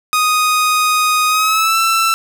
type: tone with pitch glide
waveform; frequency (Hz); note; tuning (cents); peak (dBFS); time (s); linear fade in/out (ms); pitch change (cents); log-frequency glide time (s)
sawtooth; 1244.5 to 1333.8; D#6 to E6; 0 to +20; -8; 0.13-2.14; 0; +120; 1.28-1.78
effects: none